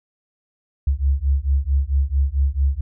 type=beating tone pair; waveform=sine; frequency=66.9 / 71.4 Hz; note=C2 / D2; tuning=+39 / -48 cents; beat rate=4.5 Hz; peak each=-19 dBFS; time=0.87-2.81 s; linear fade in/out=5 ms; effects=none